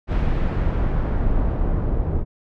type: noise with low-pass filter sweep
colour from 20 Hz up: brown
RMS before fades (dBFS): -20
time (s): 0.07-2.25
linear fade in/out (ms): 50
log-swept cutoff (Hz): 2800 to 760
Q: 0.73
effects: none